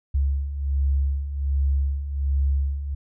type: beating tone pair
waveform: sine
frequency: 68.3 / 69.6 Hz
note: C#2 / C#2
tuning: -25 / +8 cents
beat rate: 1.3 Hz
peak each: -27 / -21 dBFS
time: 0.14-2.95 s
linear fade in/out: 10 ms
effects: none